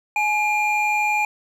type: tone pair together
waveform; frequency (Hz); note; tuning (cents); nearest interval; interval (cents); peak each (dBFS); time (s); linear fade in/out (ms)
triangle; 844 / 2400; G#5 / D7; +28 / +37; octave + tritone; 1809; -19; 0.16-1.25; 2
effects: none